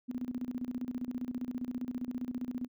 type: tone with tremolo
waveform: sine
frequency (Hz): 248.5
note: B3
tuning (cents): +11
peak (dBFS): -32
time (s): 0.08-2.68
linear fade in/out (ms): 20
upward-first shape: square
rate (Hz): 15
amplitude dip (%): 80
effects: none